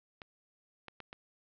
clicks, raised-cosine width 0.3 ms, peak -29 dBFS, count 4, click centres 0.218 / 0.883 / 1.003 / 1.129 s, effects low-pass 5000 Hz 12 dB/octave

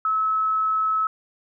sine tone, 1295 Hz, E6, 31 cents flat, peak -19 dBFS, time 0.05-1.07 s, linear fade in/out 2 ms, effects none

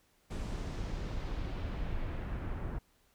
brown noise with low-pass filter sweep, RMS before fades -37 dBFS, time 0.3-2.79 s, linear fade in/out 10 ms, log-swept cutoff 8900 to 1600 Hz, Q 1.1, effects pink hiss -70 dBFS RMS until 3.14 s

